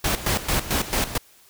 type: noise with tremolo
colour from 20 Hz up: pink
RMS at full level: -22 dBFS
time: 0.04-1.18 s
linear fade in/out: 5 ms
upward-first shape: square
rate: 4.5 Hz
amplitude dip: 75%
effects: white hiss -54 dBFS RMS until 1.49 s